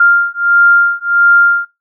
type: beating tone pair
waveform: sine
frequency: 1396.9 / 1398.4 Hz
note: F6 / F6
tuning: 0 / +2 cents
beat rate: 1.5 Hz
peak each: -10 dBFS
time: 0-1.65 s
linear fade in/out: 5 ms
effects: noise-tail reverb RT60 0.2 s tail -20 dB re dry